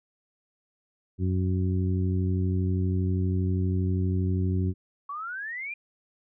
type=harmonic tone; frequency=92.5 Hz; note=F#2; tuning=in tune; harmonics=1 / 2 / 3 / 4; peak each=-24 / -30 / -34 / -36 dBFS; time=1.18-4.74 s; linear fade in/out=50 ms
type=exponential sweep; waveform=sine; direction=up; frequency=1108.7 to 2446 Hz; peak=-32 dBFS; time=5.09-5.74 s; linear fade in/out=5 ms
effects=none